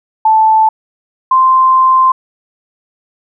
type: tone pair in turn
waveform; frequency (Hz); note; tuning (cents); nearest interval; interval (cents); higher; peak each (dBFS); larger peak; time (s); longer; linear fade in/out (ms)
sine; 877 / 1042.9; A5 / C6; -6 / -6; minor third; 300; second; -5; neither; 0.25-0.69 / 1.31-2.12; second; 5
effects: none